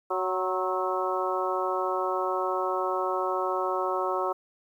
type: harmonic tone with a mistuned harmonic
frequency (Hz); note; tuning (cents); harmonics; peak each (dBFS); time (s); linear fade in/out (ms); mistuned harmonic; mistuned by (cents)
186.1; F#3; +10; 2 / 3 / 4 / 5 / 6 / 7; -31 / -32 / -33 / -34 / -32 / -33; 0.1-4.33; 10; 6; -43
effects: 10-bit